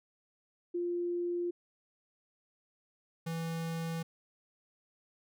sine / square tone pair in turn, 349.2 / 164.8 Hz, F4 / E3, 0 / 0 cents, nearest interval octave + minor second, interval 1300 cents, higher first, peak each -31 / -35 dBFS, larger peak first, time 0.74-1.51 / 3.26-4.03 s, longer neither, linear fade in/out 10 ms, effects none

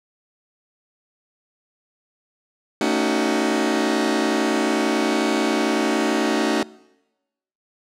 sawtooth chord, D# half-diminished seventh, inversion second, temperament just, 224 / 280 / 311.1 / 373.4 Hz, A3 / C#4 / D#4 / F#4, +31 / +18 / 0 / +16 cents, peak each -20 dBFS, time 2.81-6.63 s, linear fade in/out 2 ms, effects noise-tail reverb RT60 1.0 s tail -23 dB re dry + low-pass 8000 Hz 12 dB/octave

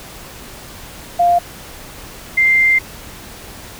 sine tone pair in turn, 698.5 / 2093 Hz, F5 / C7, 0 / 0 cents, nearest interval octave + perfect fifth, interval 1900 cents, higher second, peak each -9 dBFS, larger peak neither, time 1.19-1.39 / 2.37-2.79 s, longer second, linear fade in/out 10 ms, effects pink hiss -35 dBFS RMS until 3.79 s

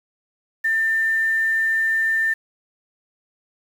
sine tone with quantisation, 1793 Hz, A6, 32 cents sharp, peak -17 dBFS, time 0.64-2.34 s, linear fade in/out 10 ms, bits 7, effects none

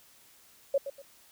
sine tone with echo, 554 Hz, C#5, 1 cent flat, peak -22 dBFS, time 0.74-0.78 s, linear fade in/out 5 ms, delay 120 ms, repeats 2, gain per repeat -11 dB, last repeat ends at 1.02 s, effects white hiss -59 dBFS RMS until 1.31 s

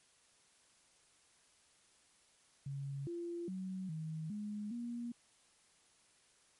sine tone with pitch steps, 138.8 / 343.5 / 187.4 / 158.1 / 208.8 / 237.8 Hz, C#3 / F4 / F#3 / D#3 / G#3 / A#3, +3 / -29 / +22 / +28 / +10 / +35 cents, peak -39 dBFS, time 2.66-5.12 s, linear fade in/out 5 ms, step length 410 ms, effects white hiss -69 dBFS RMS until 6.59 s + MP3 48 kbps

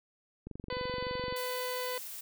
click train, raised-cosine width 3 ms, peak -29 dBFS, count 21, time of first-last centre 0.47-1.325 s, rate 23.4 Hz
harmonic tone, 501 Hz, B4, 25 cents sharp, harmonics 1 / 2 / 3 / 4 / 5 / 6 / 7 / 8 / 9, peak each -36 / -40 / -47 / -44 / -51 / -48 / -50 / -52 / -46 dBFS, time 0.7-1.98 s, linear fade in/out 2 ms
blue noise, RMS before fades -43 dBFS, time 1.36-2.21 s, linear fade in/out 5 ms
effects none

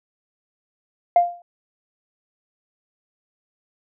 sine tone with exponential decay, 698.5 Hz, F5, in tune, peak -7 dBFS, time 1.16-1.42 s, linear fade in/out 2 ms, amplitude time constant 55 ms, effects tanh soft clip ceiling -6 dBFS

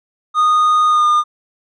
triangle tone with pitch glide, 1234 to 1213.5 Hz, D#6 to D#6, -15 to -44 cents, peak -8 dBFS, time 0.34-1.24 s, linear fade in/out 50 ms, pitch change -29 cents, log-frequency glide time 0.88-1.06 s, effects resampled to 22050 Hz

